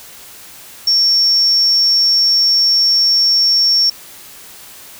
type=tone; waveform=sine; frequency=5480 Hz; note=F8; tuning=34 cents flat; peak=-9 dBFS; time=0.87-3.9 s; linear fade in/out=5 ms; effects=white hiss -37 dBFS RMS until 4.99 s